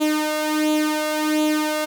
sawtooth tone with flanger, 305.8 Hz, D#4, 30 cents flat, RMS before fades -21 dBFS, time 0-1.86 s, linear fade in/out 20 ms, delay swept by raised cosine 0.28 to 1.48 ms, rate 1.4 Hz, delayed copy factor +0.65, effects none

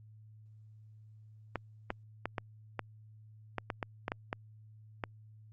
clicks, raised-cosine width 0.5 ms, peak -19 dBFS, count 12, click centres 1.557 / 1.904 / 2.256 / 2.382 / 2.793 / 3.583 / 3.702 / 3.828 / 4.081 / 4.119 / 4.329 / 5.038 s, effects added 108 Hz sine -53 dBFS peak until 5.52 s + Opus 48 kbps

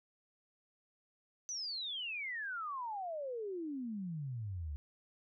sine exponential sweep, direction down, 6120 to 69.3 Hz, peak -38 dBFS, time 1.49-4.76 s, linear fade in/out 0 ms, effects none

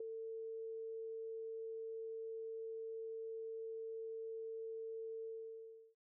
sine tone with ADSR envelope, 448.5 Hz, A4, 33 cents sharp, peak -38 dBFS, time 0-5.95 s, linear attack 5 ms, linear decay 5 ms, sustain -5 dB, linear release 710 ms, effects none

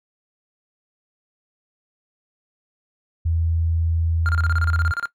sine tone, 82.41 Hz, E2, in tune, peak -18 dBFS, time 3.25-4.92 s, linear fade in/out 10 ms
triangle tone bursts, 1400 Hz, F6, 4 cents sharp, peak -19 dBFS, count 14, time 4.26-5.056 s, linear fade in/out 0 ms, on 29 ms, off 30 ms
effects noise-tail reverb RT60 0.1 s tail -17 dB re dry

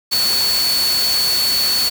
sine tone in noise, 4435 Hz, C#8, in tune, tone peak -15 dBFS, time 0.11-1.9 s, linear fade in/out 20 ms, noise white, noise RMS -22 dBFS, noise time 0.11-1.9 s, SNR +4 dB, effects none

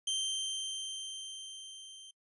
sawtooth tone with level ramp, 3136 Hz, G7, in tune, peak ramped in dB -27 to -46 dBFS, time 0.07-2.11 s, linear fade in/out 5 ms, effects noise-tail reverb RT60 0.1 s tail -24 dB re dry + resampled to 24000 Hz

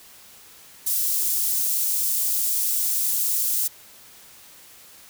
white high-pass noise, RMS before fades -23 dBFS, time 0.86-3.68 s, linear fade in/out 10 ms, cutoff 7600 Hz, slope 12 dB/octave, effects white hiss -48 dBFS RMS until 5.09 s

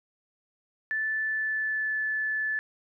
sine tone with pitch glide, 1753 to 1737.9 Hz, A6 to A6, -7 to -22 cents, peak -26 dBFS, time 0.91-2.59 s, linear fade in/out 0 ms, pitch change -15 cents, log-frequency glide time 1.24-1.95 s, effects none

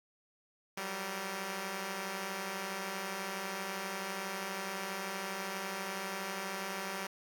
5% pulse tone cluster, 181.8 / 194.1 / 464.2 Hz, F#3 / G3 / A#4, -30 / -17 / -7 cents, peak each -34 / -27 / -34 dBFS, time 0.77-7.07 s, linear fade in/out 5 ms, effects none

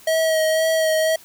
square tone with vibrato, 638 Hz, D#5, 43 cents sharp, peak -17 dBFS, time 0.07-1.16 s, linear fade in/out 5 ms, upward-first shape sine, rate 2 Hz, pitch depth 20 cents each way, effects white hiss -47 dBFS RMS until 1.24 s

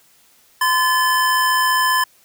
square tone pair together, 1024.8 / 1733 Hz, C6 / A6, -36 / -27 cents, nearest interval major sixth, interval 909 cents, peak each -17 / -19 dBFS, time 0.61-2.04 s, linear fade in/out 5 ms, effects white hiss -54 dBFS RMS until 2.24 s

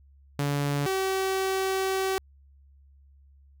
sawtooth tone pair in turn, 143.2 / 382.3 Hz, D3 / G4, -43 / -43 cents, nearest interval octave + perfect fourth, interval 1700 cents, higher second, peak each -21 dBFS, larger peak neither, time 0.39-0.86 / 0.86-2.18 s, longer second, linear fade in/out 0 ms, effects added 69 Hz sine -53 dBFS peak until 3.6 s

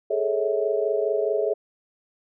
sine chord, A major seventh, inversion third, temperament equal with one note detuned, 415.3 / 440 / 554.4 / 649.4 Hz, G#4 / A4 / C#5 / E5, 0 / 0 / 0 / -26 cents, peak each -25 / -26 / -28 / -27 dBFS, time 0.1-1.54 s, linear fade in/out 10 ms, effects none

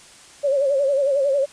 sine tone with vibrato, 554.4 Hz, C#5, in tune, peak -16 dBFS, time 0.43-1.46 s, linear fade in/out 20 ms, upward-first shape sine, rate 11 Hz, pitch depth 81 cents each way, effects white hiss -46 dBFS RMS until 1.52 s + resampled to 22050 Hz

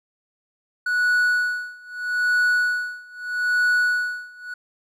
triangle tone with tremolo, 1471 Hz, F#6, 11 cents flat, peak -14 dBFS, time 0.86-4.54 s, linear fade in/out 5 ms, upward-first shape sine, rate 0.79 Hz, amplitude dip 95%, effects none

